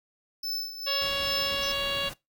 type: tone with tremolo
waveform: square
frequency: 5270 Hz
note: E8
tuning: 1 cent flat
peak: -29 dBFS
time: 0.43-1.72 s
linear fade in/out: 5 ms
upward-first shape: sine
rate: 2.4 Hz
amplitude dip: 70%
type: harmonic tone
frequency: 558 Hz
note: C#5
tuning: 11 cents sharp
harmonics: 1 / 2 / 3 / 4 / 5 / 6 / 7 / 8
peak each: -34 / -36 / -38 / -42 / -32 / -34 / -36 / -41 dBFS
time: 0.86-2.1 s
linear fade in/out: 20 ms
type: noise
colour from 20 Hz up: pink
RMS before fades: -41 dBFS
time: 1.01-2.14 s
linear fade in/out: 10 ms
type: tone with exponential decay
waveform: sine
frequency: 5920 Hz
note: F#8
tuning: in tune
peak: -36 dBFS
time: 1.63-1.87 s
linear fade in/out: 2 ms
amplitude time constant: 52 ms
effects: noise-tail reverb RT60 0.2 s tail -21 dB re dry